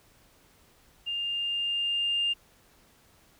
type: tone with level ramp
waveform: sine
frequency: 2806 Hz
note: F7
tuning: 8 cents sharp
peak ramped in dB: -29 to -23 dBFS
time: 1.06-2.34 s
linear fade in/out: 20 ms
effects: tanh soft clip ceiling -19 dBFS + pink hiss -61 dBFS RMS until 3.39 s